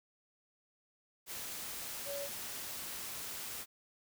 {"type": "tone in noise", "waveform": "sine", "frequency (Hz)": 565, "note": "C#5", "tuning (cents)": 33, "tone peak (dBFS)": -39, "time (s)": [2.05, 2.29], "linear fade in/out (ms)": 50, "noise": "white", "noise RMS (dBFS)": -43, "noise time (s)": [1.26, 3.66], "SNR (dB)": 1, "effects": []}